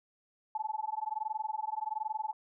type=tone with amplitude modulation; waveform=sine; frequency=866 Hz; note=A5; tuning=28 cents flat; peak=-29 dBFS; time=0.55-2.33 s; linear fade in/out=2 ms; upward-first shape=sine; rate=21.3 Hz; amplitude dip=100%; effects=none